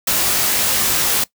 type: noise with comb filter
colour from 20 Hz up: white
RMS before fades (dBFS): -17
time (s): 0.07-1.24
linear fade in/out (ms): 5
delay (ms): 19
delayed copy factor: +0.65
effects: noise-tail reverb RT60 0.1 s tail -20 dB re dry